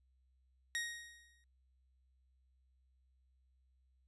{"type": "tone with exponential decay", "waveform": "sawtooth", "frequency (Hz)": 1876, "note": "A#6", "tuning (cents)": 11, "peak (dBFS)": -31, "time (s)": [0.75, 1.44], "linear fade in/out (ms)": 0, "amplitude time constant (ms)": 150, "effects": ["added 64 Hz sine -70 dBFS peak until 4.07 s", "resampled to 24000 Hz"]}